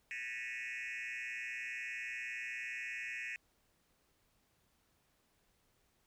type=tone with frequency modulation; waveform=sine; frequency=2198 Hz; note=C#7; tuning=15 cents flat; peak=-37 dBFS; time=0.11-3.36 s; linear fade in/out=0 ms; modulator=121 Hz; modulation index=3.7; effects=tanh soft clip ceiling -39 dBFS + pink hiss -75 dBFS RMS until 6.06 s